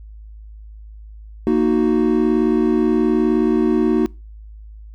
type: chord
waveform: triangle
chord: D# minor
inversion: second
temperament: equal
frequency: 233.1 / 311.1 / 370 Hz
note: A#3 / D#4 / F#4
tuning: 0 / 0 / 0 cents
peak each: -16 dBFS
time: 1.47-4.06 s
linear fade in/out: 0 ms
effects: noise-tail reverb RT60 0.3 s tail -25 dB re dry + added 53 Hz sine -35 dBFS peak until 4.94 s